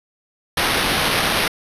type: noise with sample-and-hold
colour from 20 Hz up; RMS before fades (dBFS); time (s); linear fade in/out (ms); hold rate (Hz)
violet; -19; 0.57-1.48; 5; 7350
effects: resampled to 32000 Hz